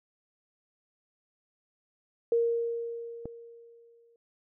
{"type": "tone with exponential decay", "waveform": "sine", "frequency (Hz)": 466.2, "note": "A#4", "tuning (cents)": 0, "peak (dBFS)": -21, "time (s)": [2.32, 4.16], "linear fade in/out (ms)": 2, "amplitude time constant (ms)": 400}
{"type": "click", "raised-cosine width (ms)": 2, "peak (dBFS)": -24, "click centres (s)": 3.256}
{"effects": []}